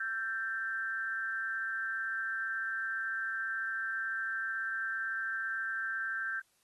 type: tone with amplitude modulation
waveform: sine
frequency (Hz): 1568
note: G6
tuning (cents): 0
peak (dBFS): -29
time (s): 0-6.4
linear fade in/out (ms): 5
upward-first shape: sine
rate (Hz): 218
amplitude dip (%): 80
effects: white hiss -72 dBFS RMS until 6.63 s + AAC 32 kbps